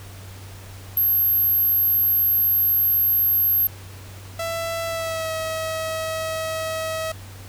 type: tone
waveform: sine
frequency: 12544 Hz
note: G9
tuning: in tune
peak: -16 dBFS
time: 0.97-3.67 s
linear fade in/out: 2 ms
type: tone with pitch glide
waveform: sawtooth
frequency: 665 to 641.6 Hz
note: E5 to E5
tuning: +15 to -47 cents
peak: -21 dBFS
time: 4.39-7.12 s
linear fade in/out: 5 ms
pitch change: -62 cents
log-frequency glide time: 4.86-5.31 s
effects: added 96 Hz sine -38 dBFS peak until 7.48 s + pink hiss -44 dBFS RMS until 7.48 s